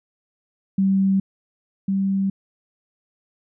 sine tone pair in turn, 193.4 / 194.48 Hz, G3 / G3, -23 / -13 cents, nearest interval unison, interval 10 cents, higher second, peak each -15 / -18 dBFS, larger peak first, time 0.78-1.2 / 1.88-2.3 s, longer neither, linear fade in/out 5 ms, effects none

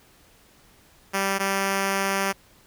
5% pulse tone pair in turn, 195.4 / 195.4 Hz, G3 / G3, -5 / -5 cents, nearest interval unison, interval 0 cents, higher neither, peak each -11 / -11 dBFS, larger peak neither, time 1.13-1.39 / 1.39-2.33 s, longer second, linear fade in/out 20 ms, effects pink hiss -56 dBFS RMS until 2.66 s

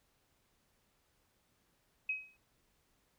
sine tone with exponential decay, 2540 Hz, D#7, 35 cents sharp, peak -30 dBFS, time 2.09-2.37 s, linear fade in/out 5 ms, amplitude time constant 59 ms, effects pink hiss -75 dBFS RMS until 3.18 s

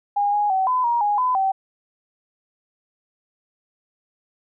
sine tone with pitch steps, 815 / 828 / 761 / 1010 / 946 / 826 / 1008 / 771 Hz, G#5 / G#5 / F#5 / B5 / A#5 / G#5 / B5 / G5, -33 / -5 / +48 / +39 / +25 / -10 / +35 / -29 cents, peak -17 dBFS, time 0.16-1.52 s, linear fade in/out 10 ms, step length 170 ms, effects none

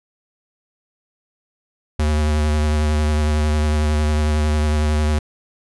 square tone with vibrato, 75.8 Hz, D#2, 45 cents flat, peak -16 dBFS, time 1.99-5.19 s, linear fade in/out 5 ms, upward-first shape triangle, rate 11 Hz, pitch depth 28 cents each way, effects resampled to 24000 Hz

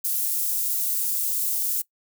white high-pass noise, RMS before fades -25 dBFS, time 0.04-1.82 s, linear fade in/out 10 ms, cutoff 10000 Hz, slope 12 dB/octave, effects noise-tail reverb RT60 0.1 s tail -20 dB re dry

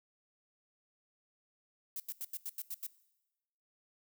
violet noise bursts, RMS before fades -40 dBFS, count 8, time 1.96-2.867 s, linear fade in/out 2 ms, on 39 ms, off 85 ms, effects noise-tail reverb RT60 1.0 s tail -19 dB re dry

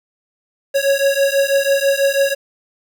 square beating tone pair, 550 / 556.1 Hz, C#5 / C#5, -14 / +5 cents, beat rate 6.1 Hz, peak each -17 dBFS, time 0.74-2.35 s, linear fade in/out 20 ms, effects 8-bit

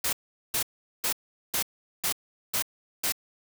white noise bursts, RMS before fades -27 dBFS, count 7, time 0.04-3.123 s, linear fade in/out 5 ms, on 89 ms, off 410 ms, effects none

